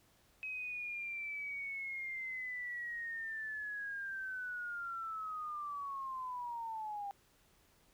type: linear sweep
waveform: sine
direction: down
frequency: 2546 to 793 Hz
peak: -39 dBFS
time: 0.43-7.11 s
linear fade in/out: 0 ms
effects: pink hiss -69 dBFS RMS until 7.93 s